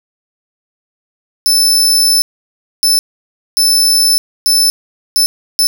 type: tone bursts at uneven times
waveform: sawtooth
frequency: 5274 Hz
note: E8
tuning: in tune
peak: -5 dBFS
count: 6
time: 1.46-2.22 / 2.83-2.99 / 3.57-4.18 / 4.46-4.7 / 5.16-5.26 / 5.59-5.67 s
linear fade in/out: 0 ms
effects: none